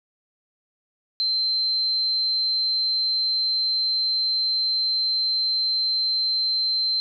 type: tone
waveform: sine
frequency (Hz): 4110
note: C8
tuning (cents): -32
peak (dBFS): -20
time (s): 1.2-7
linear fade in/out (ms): 0
effects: none